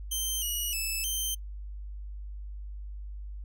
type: tone with pitch steps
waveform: 10% pulse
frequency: 3121 / 2909 / 2622 / 3113 Hz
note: G7 / F#7 / E7 / G7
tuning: -8 / -30 / -10 / -13 cents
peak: -22 dBFS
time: 0.11-1.35 s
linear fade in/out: 10 ms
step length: 310 ms
effects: noise-tail reverb RT60 0.1 s tail -26 dB re dry + added 50 Hz sine -37 dBFS peak until 3.44 s